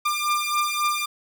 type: beating tone pair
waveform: sawtooth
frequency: 1194 / 1197.7 Hz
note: D6 / D6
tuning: +28 / +34 cents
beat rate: 3.7 Hz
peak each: -21 dBFS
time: 0.05-1.06 s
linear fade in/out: 10 ms
effects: none